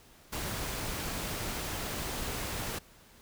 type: noise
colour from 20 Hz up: pink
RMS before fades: -36 dBFS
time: 0.32-2.79 s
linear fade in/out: 10 ms
effects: pink hiss -58 dBFS RMS until 3.21 s